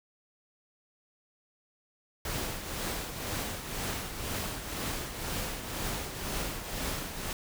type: noise with tremolo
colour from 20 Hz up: pink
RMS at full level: -33 dBFS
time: 2.25-7.33 s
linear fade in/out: 2 ms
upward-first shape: triangle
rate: 2 Hz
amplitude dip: 60%
effects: none